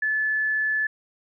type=tone; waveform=sine; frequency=1732 Hz; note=A6; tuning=28 cents flat; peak=-21 dBFS; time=0.02-0.87 s; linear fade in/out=5 ms; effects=none